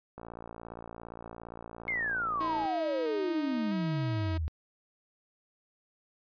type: click train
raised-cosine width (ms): 1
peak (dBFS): -29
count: 143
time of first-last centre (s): 0.18-2.654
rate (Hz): 57.4
type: exponential sweep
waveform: sine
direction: down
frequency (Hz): 2189 to 73.8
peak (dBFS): -29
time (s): 1.88-4.48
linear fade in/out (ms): 0
type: tone with vibrato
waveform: sawtooth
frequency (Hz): 315.3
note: D#4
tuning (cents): +23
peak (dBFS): -31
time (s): 2.4-4.38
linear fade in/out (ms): 10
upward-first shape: square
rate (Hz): 0.76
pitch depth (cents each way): 25
effects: resampled to 11025 Hz